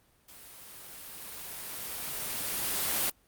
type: noise with level ramp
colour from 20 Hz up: white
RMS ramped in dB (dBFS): -51 to -28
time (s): 0.28-3.1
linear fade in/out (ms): 5
effects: pink hiss -66 dBFS RMS until 3.27 s + Opus 32 kbps